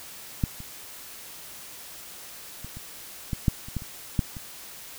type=clicks; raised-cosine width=5 ms; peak=-10 / -28 / -26 / -27 / -15 / -7 / -28 / -16 / -28 / -9 / -25 dBFS; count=11; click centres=0.438 / 0.604 / 2.646 / 2.77 / 3.332 / 3.482 / 3.685 / 3.767 / 3.821 / 4.192 / 4.368 s; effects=white hiss -43 dBFS RMS until 4.98 s